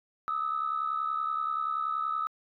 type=tone pair together; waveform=sine; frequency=1227.5 / 1298 Hz; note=D#6 / E6; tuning=-24 / -27 cents; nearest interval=minor second; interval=97 cents; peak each=-32 / -29 dBFS; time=0.28-2.27 s; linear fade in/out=0 ms; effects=tanh soft clip ceiling -21 dBFS